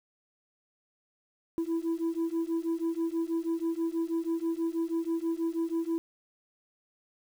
sine beating tone pair, 327.9 / 334.1 Hz, E4 / E4, -9 / +23 cents, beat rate 6.2 Hz, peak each -29 dBFS, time 1.58-5.98 s, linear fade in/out 0 ms, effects tanh soft clip ceiling -25 dBFS + 9-bit

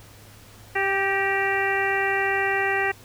harmonic tone with a mistuned harmonic, 392 Hz, G4, in tune, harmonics 1 / 2 / 3 / 4 / 5 / 6 / 7, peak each -27 / -27 / -34 / -29 / -25 / -31 / -33 dBFS, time 0.75-2.92 s, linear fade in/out 10 ms, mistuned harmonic 5, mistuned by -35 cents, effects added 104 Hz sine -49 dBFS peak until 3.04 s + pink hiss -49 dBFS RMS until 3.04 s

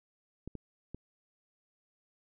clicks, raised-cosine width 3 ms, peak -28 dBFS, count 3, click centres 0.476 / 0.553 / 0.946 s, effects none

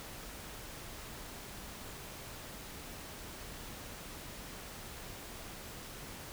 silence, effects pink hiss -47 dBFS RMS until 6.32 s

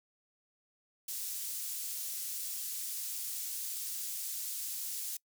pink high-pass noise, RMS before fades -39 dBFS, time 1.08-5.17 s, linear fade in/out 5 ms, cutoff 7500 Hz, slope 12 dB/octave, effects noise-tail reverb RT60 0.1 s tail -24 dB re dry

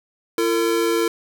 square tone pair together, 339.5 / 453.2 Hz, F4 / A#4, -49 / -49 cents, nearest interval perfect fourth, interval 500 cents, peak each -21 dBFS, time 0.38-1.08 s, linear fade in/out 2 ms, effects none

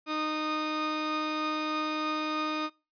sawtooth tone pair together, 307.7 / 1234 Hz, D#4 / D#6, -19 / -15 cents, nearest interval 2 octaves, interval 2404 cents, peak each -28 dBFS, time 0.06-2.7 s, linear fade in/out 50 ms, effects noise-tail reverb RT60 0.3 s tail -24 dB re dry + resampled to 11025 Hz

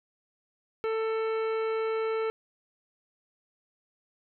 harmonic tone, 444.2 Hz, A4, 16 cents sharp, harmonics 1 / 2 / 3 / 4 / 5 / 6 / 7 / 9, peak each -27 / -41 / -37 / -48 / -43 / -49 / -53 / -55 dBFS, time 0.84-2.3 s, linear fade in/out 0 ms, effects none

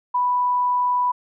sine tone, 987.8 Hz, B5, in tune, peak -17 dBFS, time 0.14-1.12 s, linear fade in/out 10 ms, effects none

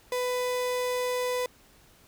35% pulse tone, 498.2 Hz, B4, 15 cents sharp, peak -25 dBFS, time 0.12-1.46 s, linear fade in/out 2 ms, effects pink hiss -58 dBFS RMS until 2.07 s

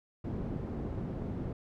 white low-pass noise, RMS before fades -37 dBFS, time 0.24-1.53 s, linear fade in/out 5 ms, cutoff 250 Hz, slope 12 dB/octave, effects none

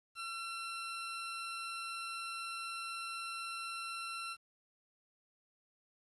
20% pulse tone, 1354 Hz, E6, 46 cents sharp, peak -35 dBFS, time 0.15-4.37 s, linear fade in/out 50 ms, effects resampled to 24000 Hz + 11-bit

